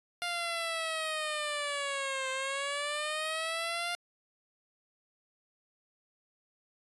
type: linear two-way sweep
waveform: 10% pulse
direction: down then up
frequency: 703 to 523.3 to 703 Hz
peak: -24 dBFS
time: 0.22-3.95 s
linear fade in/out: 0 ms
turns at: 2.3 s
effects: resampled to 24000 Hz